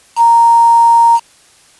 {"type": "tone with quantisation", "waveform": "sine", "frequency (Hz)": 930, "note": "A#5", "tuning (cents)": -4, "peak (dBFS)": -4, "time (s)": [0.16, 1.2], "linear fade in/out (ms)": 50, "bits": 4, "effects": ["white hiss -46 dBFS RMS until 1.79 s", "resampled to 24000 Hz"]}